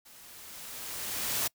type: noise with level ramp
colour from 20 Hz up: white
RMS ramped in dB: -54 to -29 dBFS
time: 0.05-1.48 s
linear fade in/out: 10 ms
effects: noise-tail reverb RT60 0.1 s tail -25 dB re dry